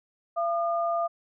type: tone pair together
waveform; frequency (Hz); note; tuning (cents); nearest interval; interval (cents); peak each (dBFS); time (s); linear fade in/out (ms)
sine; 680 / 1211.6; F5 / D#6; -46 / -46; minor seventh; 1000; -25 / -30; 0.36-1.08; 20
effects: none